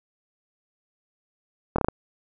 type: slowing click train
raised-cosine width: 1 ms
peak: -8 dBFS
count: 5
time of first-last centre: 1.76-1.885 s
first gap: 24 ms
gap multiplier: 1.18
effects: none